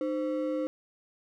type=ring-modulated tone; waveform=triangle; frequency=412.4 Hz; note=G#4; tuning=12 cents flat; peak=-23 dBFS; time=0.01-0.67 s; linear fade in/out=0 ms; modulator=107 Hz; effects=none